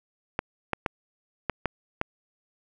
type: clicks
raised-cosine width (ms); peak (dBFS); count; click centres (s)
0.5; -10; 6; 0.391 / 0.733 / 0.862 / 1.497 / 1.657 / 2.014
effects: none